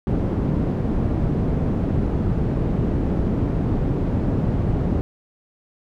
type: low-pass noise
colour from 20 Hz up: white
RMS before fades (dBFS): -21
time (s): 0.07-5.01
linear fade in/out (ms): 0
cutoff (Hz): 220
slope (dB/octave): 12
effects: none